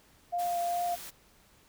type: tone with vibrato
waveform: sine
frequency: 698.5 Hz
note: F5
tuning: in tune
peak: -28 dBFS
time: 0.32-0.96 s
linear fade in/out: 20 ms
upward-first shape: sine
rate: 2.5 Hz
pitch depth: 13 cents each way
type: noise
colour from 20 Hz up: white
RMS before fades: -44 dBFS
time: 0.38-1.11 s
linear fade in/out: 20 ms
effects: pink hiss -62 dBFS RMS until 1.68 s